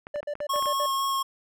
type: clicks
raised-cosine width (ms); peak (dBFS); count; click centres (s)
0.5; -24; 8; 0.069 / 0.159 / 0.23 / 0.354 / 0.404 / 0.56 / 0.625 / 0.658
type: tone bursts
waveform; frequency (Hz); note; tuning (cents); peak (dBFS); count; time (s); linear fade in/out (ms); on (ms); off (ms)
triangle; 587.3; D5; 0; -26; 6; 0.14-0.862; 5; 67; 64
type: tone with vibrato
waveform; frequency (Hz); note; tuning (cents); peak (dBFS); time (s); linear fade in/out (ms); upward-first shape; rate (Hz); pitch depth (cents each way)
square; 1088; C#6; -33; -25; 0.49-1.23; 10; sine; 4; 9
effects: none